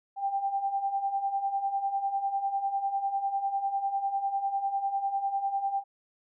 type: beating tone pair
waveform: sine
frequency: 782 / 792 Hz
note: G5 / G5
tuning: -4 / +18 cents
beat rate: 10 Hz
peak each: -34 / -28 dBFS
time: 0.16-5.84 s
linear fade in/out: 50 ms
effects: none